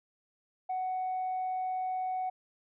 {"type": "tone", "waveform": "sine", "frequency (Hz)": 744, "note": "F#5", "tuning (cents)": 9, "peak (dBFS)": -29, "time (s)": [0.69, 2.3], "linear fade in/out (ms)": 10, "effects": ["tanh soft clip ceiling -28 dBFS"]}